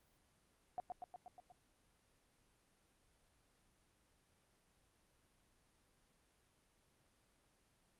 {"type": "tone with echo", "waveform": "sine", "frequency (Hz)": 724, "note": "F#5", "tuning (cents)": -38, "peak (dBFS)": -39, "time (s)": [0.78, 0.8], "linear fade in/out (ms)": 0, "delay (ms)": 120, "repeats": 6, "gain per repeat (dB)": -3, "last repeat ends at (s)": 1.52, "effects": ["pink hiss -75 dBFS RMS until 7.99 s", "Opus 32 kbps"]}